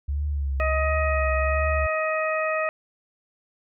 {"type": "tone with vibrato", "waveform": "sine", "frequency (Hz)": 70, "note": "C#2", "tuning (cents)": 18, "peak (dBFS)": -23, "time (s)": [0.08, 1.87], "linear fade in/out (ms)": 10, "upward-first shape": "triangle", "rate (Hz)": 1.4, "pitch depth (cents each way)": 99}
{"type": "harmonic tone", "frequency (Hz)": 629, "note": "D#5", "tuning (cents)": 19, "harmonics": [1, 2, 3, 4], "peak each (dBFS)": [-25, -28, -30, -31], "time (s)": [0.6, 2.69], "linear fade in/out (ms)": 0}
{"effects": []}